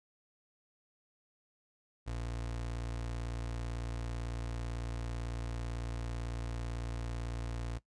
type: tone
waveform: 30% pulse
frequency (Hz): 58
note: A#1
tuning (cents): -8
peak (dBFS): -34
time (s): 2.06-7.79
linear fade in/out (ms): 20
effects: noise-tail reverb RT60 0.1 s tail -18 dB re dry + resampled to 22050 Hz